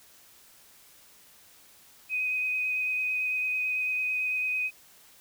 sine tone with vibrato, 2508 Hz, D#7, 13 cents sharp, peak -26 dBFS, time 2.09-4.71 s, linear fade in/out 50 ms, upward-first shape triangle, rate 9 Hz, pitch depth 16 cents each way, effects white hiss -56 dBFS RMS until 5.2 s

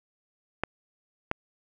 clicks, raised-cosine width 0.5 ms, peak -11 dBFS, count 2, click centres 0.636 / 1.314 s, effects none

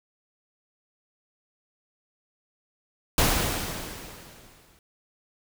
pink noise with exponential decay, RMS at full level -20 dBFS, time 3.18-4.79 s, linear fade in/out 1 ms, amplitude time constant 350 ms, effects none

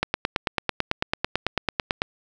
click train, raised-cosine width 0.3 ms, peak -5 dBFS, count 19, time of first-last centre 0.03-2.019 s, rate 9.05 Hz, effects none

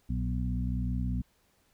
harmonic tone with a mistuned harmonic, 61.74 Hz, B1, in tune, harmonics 1 / 2 / 3 / 4, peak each -31 / -34 / -36 / -37 dBFS, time 0.09-1.22 s, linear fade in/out 10 ms, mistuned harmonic 2, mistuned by -47 cents, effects pink hiss -69 dBFS RMS until 1.73 s

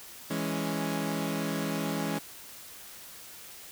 sawtooth chord, C# minor, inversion first, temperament equal, 164.81 / 207.7 / 277.2 Hz, E3 / G#3 / C#4, 0 / 0 / 0 cents, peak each -30 dBFS, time 0.3-2.19 s, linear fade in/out 10 ms, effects white hiss -47 dBFS RMS until 3.71 s

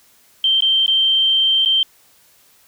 sine tone with dropouts, 3136 Hz, G7, in tune, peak -12 dBFS, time 0.44-1.83 s, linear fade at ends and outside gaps 2 ms, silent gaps 0.606-0.622 / 0.862-0.879 / 1.65-1.658 s, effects white hiss -53 dBFS RMS until 2.67 s

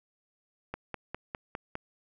click train, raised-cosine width 0.5 ms, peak -20 dBFS, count 6, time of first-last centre 0.74-1.754 s, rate 4.93 Hz, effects none

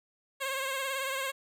10% pulse tone with vibrato, 537 Hz, C5, 45 cents sharp, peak -23 dBFS, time 0.4-1.32 s, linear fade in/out 20 ms, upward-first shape triangle, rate 18 Hz, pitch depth 58 cents each way, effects none

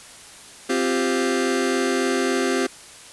sawtooth chord, C suspended fourth, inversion none, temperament just, 261.6 / 348.8 / 392.4 Hz, C4 / F4 / G4, 0 / -2 / +2 cents, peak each -19 / -21 / -19 dBFS, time 0.69-2.67 s, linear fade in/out 10 ms, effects white hiss -43 dBFS RMS until 3.12 s + resampled to 24000 Hz

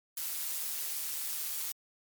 blue noise with amplitude modulation, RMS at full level -34 dBFS, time 0.17-1.72 s, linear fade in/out 2 ms, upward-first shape sine, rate 152 Hz, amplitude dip 40%, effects MP3 96 kbps

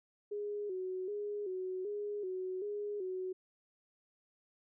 sine tone with vibrato, 391.8 Hz, G4, 1 cent flat, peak -36 dBFS, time 0.31-3.33 s, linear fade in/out 10 ms, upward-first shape square, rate 1.3 Hz, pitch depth 92 cents each way, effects none

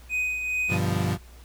triangle tone with tremolo, 2500 Hz, D#7, 8 cents sharp, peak -21 dBFS, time 0.09-0.79 s, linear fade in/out 50 ms, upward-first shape triangle, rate 2.4 Hz, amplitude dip 50%
35% pulse chord, G dominant seventh, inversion none, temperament equal with one note detuned, 98 / 122.62 / 146.83 / 174.61 Hz, G2 / B2 / D3 / F3, 0 / -12 / 0 / 0 cents, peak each -25 / -29 / -30 / -26 dBFS, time 0.68-1.18 s, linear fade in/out 50 ms
effects added 60 Hz sine -45 dBFS peak until 1.44 s + pink hiss -54 dBFS RMS until 1.44 s

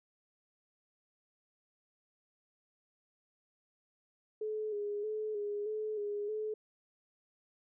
sine tone with vibrato, 421.1 Hz, G#4, 24 cents sharp, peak -34 dBFS, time 4.41-6.54 s, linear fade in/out 5 ms, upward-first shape square, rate 1.6 Hz, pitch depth 37 cents each way, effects none

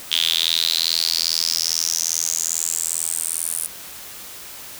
sawtooth tone with high-pass filter sweep, 82.41 Hz, E2, in tune, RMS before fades -22 dBFS, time 0.11-3.67 s, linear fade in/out 10 ms, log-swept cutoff 3300 to 10000 Hz, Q 6.9, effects white hiss -37 dBFS RMS until 4.79 s

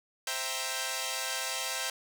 5% pulse chord, C dominant seventh, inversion none, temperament equal, 523.3 / 659.3 / 784 / 932.3 Hz, C5 / E5 / G5 / Bb5, 0 / 0 / 0 / 0 cents, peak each -26 dBFS, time 0.27-1.9 s, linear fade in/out 2 ms, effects none

